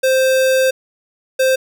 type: tone pair in turn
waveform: square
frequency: 523.3 / 523.3 Hz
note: C5 / C5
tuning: 0 / 0 cents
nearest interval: unison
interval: 0 cents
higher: neither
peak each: -12 / -12 dBFS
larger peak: neither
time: 0.03-0.71 / 1.39-1.56 s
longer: first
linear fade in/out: 10 ms
effects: none